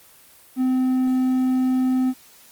triangle tone with hard clipping, 257.1 Hz, C4, 30 cents flat, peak -18 dBFS, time 0.56-2.14 s, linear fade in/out 50 ms, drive 6 dB, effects white hiss -50 dBFS RMS until 2.51 s + Opus 24 kbps

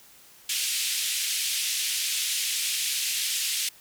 pink band-pass noise, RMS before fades -28 dBFS, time 0.49-3.69 s, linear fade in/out 5 ms, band 2600 to 13000 Hz, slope 24 dB/octave, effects white hiss -53 dBFS RMS until 3.8 s

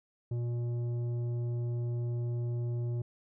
sine tone with tanh clipping, 119.6 Hz, A#2, 45 cents sharp, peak -32 dBFS, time 0.31-3.02 s, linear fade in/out 5 ms, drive 9 dB, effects none

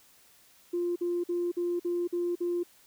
sine tone bursts, 349.2 Hz, F4, in tune, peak -26 dBFS, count 7, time 0.73-2.634 s, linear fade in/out 10 ms, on 230 ms, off 49 ms, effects tanh soft clip ceiling -22 dBFS + white hiss -60 dBFS RMS until 2.86 s

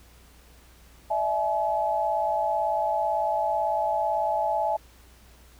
sine tone cluster, 602 / 660 / 852 Hz, D5 / E5 / G#5, +43 / +2 / +44 cents, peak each -31 / -27 / -25 dBFS, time 1.1-4.77 s, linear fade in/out 10 ms, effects added 60 Hz sine -53 dBFS peak until 5.59 s + pink hiss -56 dBFS RMS until 5.59 s

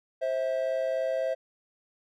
triangle tone pair together, 527.4 / 651 Hz, C5 / E5, +14 / -22 cents, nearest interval major third, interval 364 cents, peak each -27 dBFS, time 0.21-1.35 s, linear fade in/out 20 ms, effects none

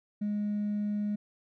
triangle tone with hard clipping, 207.7 Hz, G#3, in tune, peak -28 dBFS, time 0.21-1.16 s, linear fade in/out 10 ms, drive 2 dB, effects none

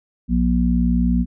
harmonic tone, 60.1 Hz, B1, 46 cents flat, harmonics 1 / 3 / 4, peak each -19 / -19 / -19 dBFS, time 0.28-1.26 s, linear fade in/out 50 ms, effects none

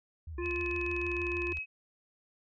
sine tone with vibrato, 72.6 Hz, D2, 19 cents flat, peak -39 dBFS, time 0.27-1.59 s, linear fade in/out 5 ms, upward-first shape sine, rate 6.6 Hz, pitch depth 230 cents each way
harmonic tone, 349.2 Hz, F4, in tune, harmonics 1 / 3 / 5 / 7, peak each -34 / -44 / -48 / -51 dBFS, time 0.38-1.53 s, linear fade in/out 5 ms
sine tone, 2553 Hz, D#7, 44 cents sharp, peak -34 dBFS, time 0.41-1.66 s, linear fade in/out 50 ms
click train, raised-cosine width 0.2 ms, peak -31 dBFS, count 23, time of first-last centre 0.46-1.571 s, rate 19.8 Hz
effects none

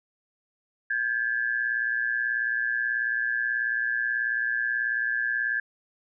sine tone pair together, 1592.6 / 1711 Hz, G6 / A6, +27 / -49 cents, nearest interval minor second, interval 124 cents, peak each -27 dBFS, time 0.9-5.6 s, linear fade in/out 5 ms, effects none

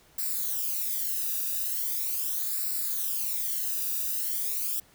violet noise with flanger, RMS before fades -30 dBFS, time 0.18-4.8 s, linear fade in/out 5 ms, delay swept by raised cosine 0.31 to 0.94 ms, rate 0.4 Hz, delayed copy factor -0.8, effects pink hiss -59 dBFS RMS until 4.94 s

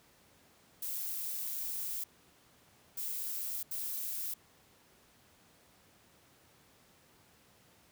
violet noise bursts at uneven times, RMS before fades -38 dBFS, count 3, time 0.82-2.04 / 2.97-3.63 / 3.71-4.34 s, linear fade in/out 5 ms, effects pink hiss -64 dBFS RMS until 7.91 s + high-pass 80 Hz 12 dB/octave

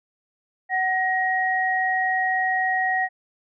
sine tone pair together, 749 / 1887.4 Hz, F#5 / A#6, +21 / +21 cents, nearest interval octave + major third, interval 1600 cents, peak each -23 / -22 dBFS, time 0.69-3.09 s, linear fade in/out 50 ms, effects none

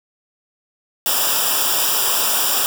white noise with comb filter, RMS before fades -18 dBFS, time 1.06-2.66 s, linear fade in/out 0 ms, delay 0.47 ms, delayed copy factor -0.9, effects none

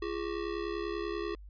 square ring-modulated tone, 377.3 Hz, F#4, 34 cents sharp, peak -31 dBFS, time 0.02-1.35 s, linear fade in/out 2 ms, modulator 35.1 Hz, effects added 50 Hz sine -46 dBFS peak until 1.49 s + resampled to 11025 Hz

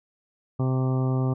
harmonic tone with a mistuned harmonic, 130 Hz, C3, 11 cents flat, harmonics 1 / 2 / 3 / 4 / 5 / 6 / 7 / 8 / 9, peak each -22 / -29 / -33 / -38 / -39 / -41 / -43 / -45 / -41 dBFS, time 0.59-1.34 s, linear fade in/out 10 ms, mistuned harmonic 8, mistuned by +17 cents, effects none

